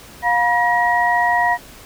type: tone cluster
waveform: sine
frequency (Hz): 710 / 964 / 1899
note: F5 / B5 / A#6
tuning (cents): +28 / -42 / +32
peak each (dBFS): -18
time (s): 0.22-1.58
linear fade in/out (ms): 50
effects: pink hiss -41 dBFS RMS until 1.85 s